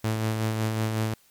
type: tone with tremolo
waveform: sawtooth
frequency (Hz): 110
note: A2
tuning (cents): 0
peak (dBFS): -19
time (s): 0.04-1.14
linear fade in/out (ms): 5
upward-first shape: sine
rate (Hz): 5.4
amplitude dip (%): 35
effects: white hiss -60 dBFS RMS until 1.3 s + MP3 96 kbps